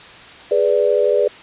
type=chord; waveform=sine; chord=G# diminished; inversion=none; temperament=equal; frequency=415.3 / 493.9 / 587.3 Hz; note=G#4 / B4 / D5; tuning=0 / 0 / 0 cents; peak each=-17 dBFS; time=0.51-1.28 s; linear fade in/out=5 ms; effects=white hiss -39 dBFS RMS until 1.42 s + resampled to 8000 Hz